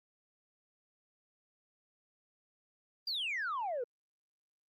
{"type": "exponential sweep", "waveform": "sine", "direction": "down", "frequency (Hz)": [4876, 460.8], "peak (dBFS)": -32, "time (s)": [3.07, 3.84], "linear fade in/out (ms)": 5, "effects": ["tanh soft clip ceiling -31 dBFS", "Opus 32 kbps"]}